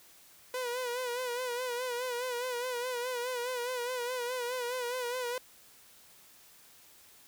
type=tone with vibrato; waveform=sawtooth; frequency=494.1 Hz; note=B4; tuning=1 cent sharp; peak=-29 dBFS; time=0.54-5.38 s; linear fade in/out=2 ms; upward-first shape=sine; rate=4.8 Hz; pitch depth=64 cents each way; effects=white hiss -58 dBFS RMS until 7.27 s